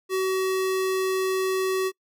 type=tone; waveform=square; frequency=377.8 Hz; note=F#4; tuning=36 cents sharp; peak=-23 dBFS; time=0.09-1.92 s; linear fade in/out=50 ms; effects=noise-tail reverb RT60 0.1 s tail -24 dB re dry